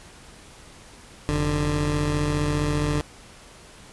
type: tone pair together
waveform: 20% pulse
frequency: 44.51 / 148.3 Hz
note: F1 / D3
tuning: +34 / +17 cents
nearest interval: octave + major sixth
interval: 2083 cents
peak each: -22 / -18 dBFS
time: 1.29-3.01 s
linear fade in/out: 0 ms
effects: pink hiss -47 dBFS RMS until 3.92 s + resampled to 24000 Hz